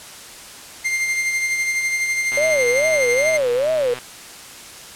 45% pulse tone with tremolo, 2100 Hz, C7, 6 cents sharp, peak -17 dBFS, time 0.84-3.38 s, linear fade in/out 20 ms, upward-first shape sine, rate 12 Hz, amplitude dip 40%
click train, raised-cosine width 0.3 ms, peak -16 dBFS, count 211, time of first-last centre 2.32-3.987 s, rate 126 Hz
sine tone with vibrato, 554.4 Hz, C#5, in tune, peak -16 dBFS, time 2.37-3.94 s, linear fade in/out 5 ms, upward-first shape sine, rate 2.4 Hz, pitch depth 250 cents each way
effects white hiss -38 dBFS RMS until 4.95 s + low-pass 10000 Hz 12 dB/octave

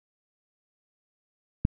click, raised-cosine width 5 ms, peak -9 dBFS, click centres 1.651 s, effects none

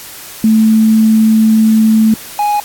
sine / triangle tone pair in turn, 220 / 830.6 Hz, A3 / G#5, 0 / 0 cents, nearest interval octave + major seventh, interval 2300 cents, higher second, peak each -5 / -8 dBFS, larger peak first, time 0.44-2.14 / 2.39-2.6 s, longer first, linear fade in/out 2 ms, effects white hiss -30 dBFS RMS until 2.64 s + AAC 64 kbps

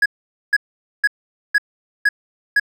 triangle tone bursts, 1671 Hz, G#6, 10 cents sharp, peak -9 dBFS, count 6, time 0.02-2.598 s, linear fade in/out 5 ms, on 38 ms, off 470 ms, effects none

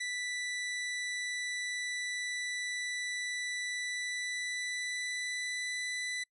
sawtooth tone with pitch glide, 1975.5 to 1989.2 Hz, B6 to B6, 0 to +12 cents, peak -31 dBFS, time 0-6.24 s, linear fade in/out 10 ms, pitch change +12 cents, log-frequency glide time 3.75-5.82 s, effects noise-tail reverb RT60 0.1 s tail -26 dB re dry + resampled to 24000 Hz

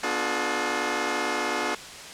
10% pulse chord, B diminished seventh, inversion none, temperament just, 246.9 / 296.3 / 355.6 / 426.7 Hz, B3 / D4 / F4 / Ab4, 0 / +15 / +31 / +47 cents, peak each -25 / -23 / -22 / -22 dBFS, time 0.03-1.75 s, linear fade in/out 5 ms, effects white hiss -40 dBFS RMS until 2.13 s + low-pass 7000 Hz 12 dB/octave

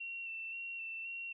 sine tone with vibrato, 2709 Hz, E7, 47 cents sharp, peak -40 dBFS, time 0-1.33 s, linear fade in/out 10 ms, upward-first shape square, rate 1.9 Hz, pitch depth 18 cents each way, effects none

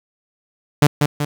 sawtooth tone with echo, 146.83 Hz, D3, in tune, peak -4 dBFS, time 0.82-0.87 s, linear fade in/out 5 ms, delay 190 ms, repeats 2, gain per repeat -5 dB, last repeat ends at 1.25 s, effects 7-bit

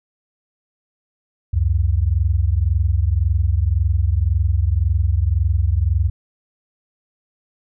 sine tone pair together, 69.2 / 91.07 Hz, C#2 / F#2, -2 / -27 cents, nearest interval perfect fourth, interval 475 cents, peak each -17 dBFS, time 1.53-6.1 s, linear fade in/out 10 ms, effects none

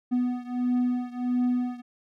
triangle beating tone pair, 246.9 / 248.4 Hz, B3 / B3, 0 / +10 cents, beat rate 1.5 Hz, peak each -24 / -26 dBFS, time 0.11-1.82 s, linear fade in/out 20 ms, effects none

